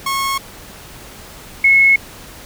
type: tone pair in turn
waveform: sawtooth / sine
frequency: 1092 / 2184 Hz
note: C#6 / C#7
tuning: -26 / -26 cents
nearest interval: octave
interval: 1200 cents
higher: second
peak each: -13 / -7 dBFS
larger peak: second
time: 0.06-0.38 / 1.64-1.96 s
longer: neither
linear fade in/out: 5 ms
effects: pink hiss -37 dBFS RMS until 2.45 s